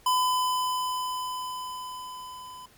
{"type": "tone with level ramp", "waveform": "square", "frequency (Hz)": 1008, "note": "B5", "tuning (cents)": 35, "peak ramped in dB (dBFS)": [-21, -42], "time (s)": [0.06, 2.66], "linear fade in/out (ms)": 5, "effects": ["pink hiss -57 dBFS RMS until 2.77 s", "MP3 96 kbps"]}